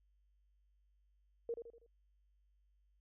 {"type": "tone with echo", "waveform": "sine", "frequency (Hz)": 466.2, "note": "A#4", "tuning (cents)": 0, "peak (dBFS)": -36, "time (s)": [1.49, 1.54], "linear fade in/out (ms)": 2, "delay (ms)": 81, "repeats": 4, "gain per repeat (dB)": -7, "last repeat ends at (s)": 1.864, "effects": ["added 50 Hz sine -70 dBFS peak until 3 s"]}